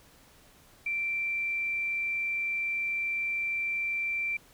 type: tone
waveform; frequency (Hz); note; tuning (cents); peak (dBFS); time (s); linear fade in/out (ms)
sine; 2349; D7; 0; -28; 0.86-4.37; 5
effects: pink hiss -58 dBFS RMS until 4.53 s